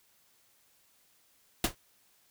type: noise with exponential decay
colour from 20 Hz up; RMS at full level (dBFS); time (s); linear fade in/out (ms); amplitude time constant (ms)
pink; -22; 1.64-1.75; 2; 23
effects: white hiss -67 dBFS RMS until 2.3 s